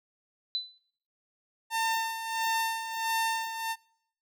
sine tone with exponential decay, 4000 Hz, B7, 21 cents sharp, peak -25 dBFS, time 0.55-0.78 s, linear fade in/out 0 ms, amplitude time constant 48 ms
sawtooth tone with tremolo, 902 Hz, A5, 43 cents sharp, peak -22 dBFS, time 1.7-3.76 s, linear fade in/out 50 ms, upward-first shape sine, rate 1.5 Hz, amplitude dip 65%
effects noise-tail reverb RT60 0.7 s tail -25 dB re dry

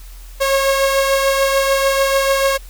sawtooth beating tone pair, 544 / 550.8 Hz, C#5 / C#5, -33 / -11 cents, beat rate 6.8 Hz, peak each -10 / -18 dBFS, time 0.4-2.58 s, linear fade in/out 20 ms, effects added 42 Hz sine -33 dBFS peak until 2.69 s + white hiss -45 dBFS RMS until 2.69 s

